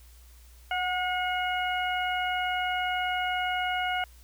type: harmonic tone with a mistuned harmonic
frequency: 723 Hz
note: F#5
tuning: 40 cents flat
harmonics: 1 / 2 / 3 / 4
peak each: -29 / -32 / -34 / -35 dBFS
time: 0.71-4.04 s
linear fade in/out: 2 ms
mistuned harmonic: 1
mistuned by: +26 cents
effects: added 60 Hz sine -50 dBFS peak until 4.23 s + white hiss -59 dBFS RMS until 4.23 s